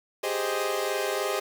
sawtooth chord, Ab major seventh, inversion third, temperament equal, 392 / 415.3 / 523.3 / 622.3 Hz, G4 / Ab4 / C5 / Eb5, 0 / 0 / 0 / 0 cents, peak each -28 dBFS, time 0.23-1.4 s, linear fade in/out 10 ms, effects 8-bit

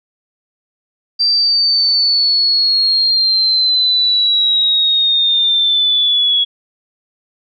sine linear sweep, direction down, 4702 to 3345 Hz, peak -10 dBFS, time 1.19-6.45 s, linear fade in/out 20 ms, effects none

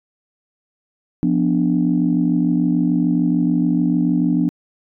sine chord, B diminished, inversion second, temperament equal, 174.61 / 246.9 / 293.7 Hz, F3 / B3 / D4, 0 / 0 / 0 cents, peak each -18 dBFS, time 1.23-4.49 s, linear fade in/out 0 ms, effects tanh soft clip ceiling -6 dBFS

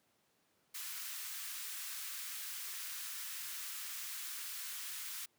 white high-pass noise, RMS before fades -44 dBFS, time 0.74-5.26 s, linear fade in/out 10 ms, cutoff 1200 Hz, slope 24 dB/octave, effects pink hiss -75 dBFS RMS until 5.38 s + high-pass 150 Hz 12 dB/octave

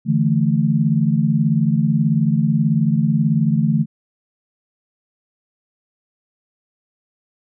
sine chord, D suspended second, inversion none, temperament just, 146.83 / 165.19 / 220.2 Hz, D3 / E3 / A3, 0 / +4 / +2 cents, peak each -18 dBFS, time 0.05-3.86 s, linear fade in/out 50 ms, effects none

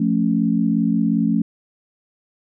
sine chord, F augmented, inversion none, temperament equal, 174.61 / 220 / 277.2 Hz, F3 / A3 / C#4, 0 / 0 / 0 cents, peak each -21 / -18 / -21 dBFS, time 0-1.42 s, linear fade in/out 5 ms, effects none

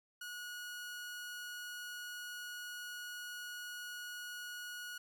sawtooth tone, 1454 Hz, F#6, 31 cents flat, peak -40 dBFS, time 0.21-4.98 s, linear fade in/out 5 ms, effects 13-bit

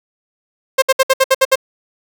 sawtooth tone bursts, 530 Hz, C5, 22 cents sharp, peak -4 dBFS, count 8, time 0.78-1.557 s, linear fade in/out 10 ms, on 42 ms, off 63 ms, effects none

